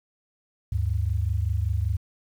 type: tone pair together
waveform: sine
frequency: 75.29 / 100.5 Hz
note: D2 / G2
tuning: +44 / +44 cents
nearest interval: perfect fourth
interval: 500 cents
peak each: -25 dBFS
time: 0.72-1.97 s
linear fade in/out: 5 ms
effects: 9-bit